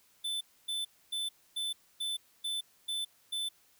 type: tone bursts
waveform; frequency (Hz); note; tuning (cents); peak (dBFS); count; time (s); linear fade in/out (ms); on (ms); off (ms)
square; 3520; A7; 0; -33; 8; 0.24-3.49; 10; 170; 270
effects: white hiss -66 dBFS RMS until 3.79 s